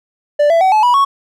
triangle tone with pitch steps, 587.3 / 666.9 / 757.2 / 859.9 / 976.4 / 1108.7 Hz, D5 / E5 / F#5 / A5 / B5 / C#6, 0 / +20 / +40 / -40 / -20 / 0 cents, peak -6 dBFS, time 0.39-1.05 s, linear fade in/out 10 ms, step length 110 ms, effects none

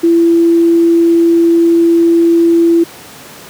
sine tone, 336.1 Hz, E4, 34 cents sharp, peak -5 dBFS, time 0.03-2.84 s, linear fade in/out 10 ms, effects pink hiss -33 dBFS RMS until 3.49 s + high-pass 150 Hz 12 dB/octave

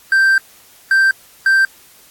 triangle tone bursts at uneven times, 1568 Hz, G6, in tune, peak -7 dBFS, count 3, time 0.12-0.38 / 0.91-1.11 / 1.46-1.65 s, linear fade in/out 2 ms, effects white hiss -46 dBFS RMS until 2.1 s + AAC 64 kbps

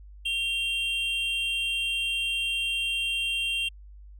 triangle tone pair together, 2755 / 3190 Hz, F7 / G7, -24 / +30 cents, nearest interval minor third, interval 254 cents, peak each -27 dBFS, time 0.25-3.69 s, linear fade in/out 10 ms, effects added 50 Hz sine -44 dBFS peak until 4.19 s

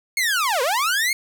sawtooth linear two-way sweep, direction down then up, 2200 to 466.2 to 2200 Hz, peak -15 dBFS, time 0.17-1.13 s, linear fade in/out 2 ms, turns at 0.62 s, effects none

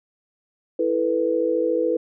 sine chord, E suspended fourth, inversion none, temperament equal, 329.6 / 440 / 493.9 Hz, E4 / A4 / B4, 0 / 0 / 0 cents, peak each -24 / -25 / -21 dBFS, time 0.79-1.97 s, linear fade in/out 5 ms, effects none

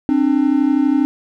triangle tone pair together, 267 / 299.3 Hz, C4 / D4, +35 / +33 cents, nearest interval major second, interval 198 cents, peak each -13 dBFS, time 0.09-1.05 s, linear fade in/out 0 ms, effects none

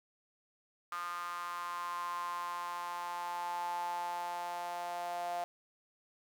sawtooth tone with high-pass filter sweep, 174.61 Hz, F3, in tune, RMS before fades -39 dBFS, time 0.92-5.44 s, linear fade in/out 0 ms, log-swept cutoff 1200 to 720 Hz, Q 8.9, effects none

